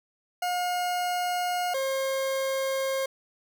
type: tone pair in turn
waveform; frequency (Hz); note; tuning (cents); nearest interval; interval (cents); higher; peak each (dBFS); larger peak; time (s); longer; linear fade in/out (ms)
40% pulse; 716 / 535.5; F5 / C5; +43 / +40; perfect fourth; 503; first; -25 / -25; neither; 0.42-1.74 / 1.74-3.06; neither; 5
effects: none